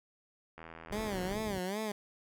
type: click train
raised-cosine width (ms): 0.5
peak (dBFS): -32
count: 62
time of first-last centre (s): 0.58-1.326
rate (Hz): 81.8
type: low-pass noise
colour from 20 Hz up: pink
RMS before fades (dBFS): -44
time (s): 0.9-1.59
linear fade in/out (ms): 10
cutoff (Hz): 500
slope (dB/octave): 24
type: tone with vibrato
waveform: 15% pulse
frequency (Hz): 199.2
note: G3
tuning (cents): +28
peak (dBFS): -28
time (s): 0.92-1.92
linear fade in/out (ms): 5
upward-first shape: sine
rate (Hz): 2.5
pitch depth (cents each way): 170
effects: none